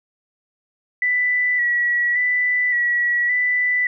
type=tone with vibrato; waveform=sine; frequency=1957 Hz; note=B6; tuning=16 cents flat; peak=-16 dBFS; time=1.02-3.87 s; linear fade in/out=2 ms; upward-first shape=square; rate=0.88 Hz; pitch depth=25 cents each way; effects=none